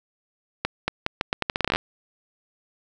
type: accelerating click train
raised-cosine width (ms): 0.3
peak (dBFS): -6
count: 16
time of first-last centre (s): 0.65-1.76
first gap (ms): 230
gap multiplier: 0.8
effects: none